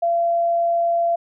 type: tone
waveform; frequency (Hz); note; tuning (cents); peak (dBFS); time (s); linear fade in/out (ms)
sine; 682; F5; -41; -16; 0.02-1.16; 10
effects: none